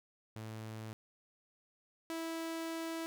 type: tone pair in turn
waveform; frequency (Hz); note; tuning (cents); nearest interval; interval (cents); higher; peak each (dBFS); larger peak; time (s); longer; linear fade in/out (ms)
sawtooth; 110 / 327.7; A2 / E4; 0 / -10; octave + perfect fifth; 1890; second; -39 / -34; second; 0.36-0.93 / 2.1-3.06; second; 0
effects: none